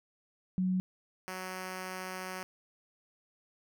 sine / 5% pulse tone pair in turn, 185 / 185.7 Hz, F#3 / F#3, 0 / +7 cents, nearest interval unison, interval 7 cents, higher second, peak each -27 dBFS, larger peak neither, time 0.58-0.8 / 1.28-2.43 s, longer second, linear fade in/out 0 ms, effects none

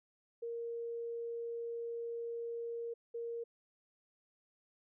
sine tone bursts at uneven times, 466.6 Hz, A#4, 2 cents sharp, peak -38 dBFS, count 2, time 0.42-2.94 / 3.14-3.44 s, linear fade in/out 10 ms, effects none

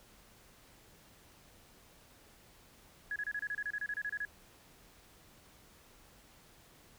sine tone bursts, 1677 Hz, G#6, 16 cents sharp, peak -34 dBFS, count 15, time 3.11-4.251 s, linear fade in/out 2 ms, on 49 ms, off 29 ms, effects pink hiss -61 dBFS RMS until 6.98 s

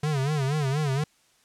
square tone with vibrato, 143.1 Hz, D3, 45 cents flat, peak -24 dBFS, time 0.03-1.04 s, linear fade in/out 5 ms, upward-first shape sine, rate 4.2 Hz, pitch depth 140 cents each way, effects white hiss -63 dBFS RMS until 1.44 s + low-pass 9000 Hz 12 dB/octave

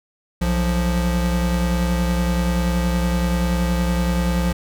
square tone pair together, 61.73 / 174.61 Hz, B1 / F3, 0 / 0 cents, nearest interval octave + tritone, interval 1800 cents, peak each -21 dBFS, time 0.41-4.53 s, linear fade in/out 10 ms, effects none

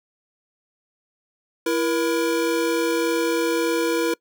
square tone pair together, 333.1 / 475 Hz, E4 / A#4, +18 / +33 cents, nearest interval tritone, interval 615 cents, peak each -23 dBFS, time 1.66-4.14 s, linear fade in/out 5 ms, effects noise-tail reverb RT60 0.1 s tail -24 dB re dry

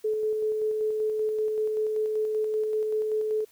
sine tone with tremolo, 431.5 Hz, A4, 34 cents flat, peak -23 dBFS, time 0.04-3.45 s, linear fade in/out 10 ms, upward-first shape square, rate 5.2 Hz, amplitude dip 25%, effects white hiss -60 dBFS RMS until 3.51 s

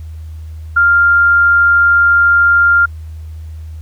sine tone, 1396.9 Hz, F6, in tune, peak -6 dBFS, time 0.76-2.86 s, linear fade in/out 10 ms, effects added 79 Hz sine -25 dBFS peak until 3.81 s + pink hiss -51 dBFS RMS until 3.81 s

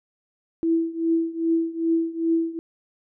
sine tone with tremolo, 329.6 Hz, E4, in tune, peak -16 dBFS, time 0.63-2.59 s, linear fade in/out 0 ms, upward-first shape triangle, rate 2.5 Hz, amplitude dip 90%, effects none

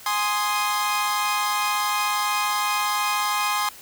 sawtooth chord, Ab major, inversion none, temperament equal, 830.6 / 1046.5 / 1244.5 Hz, Ab5 / C6 / Eb6, 0 / 0 / 0 cents, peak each -23 / -21 / -23 dBFS, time 0.06-3.69 s, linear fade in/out 2 ms, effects white hiss -44 dBFS RMS until 3.81 s

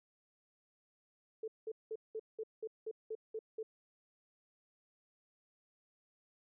sine tone bursts, 440 Hz, A4, in tune, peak -38 dBFS, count 10, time 1.43-3.63 s, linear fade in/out 5 ms, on 49 ms, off 190 ms, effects none

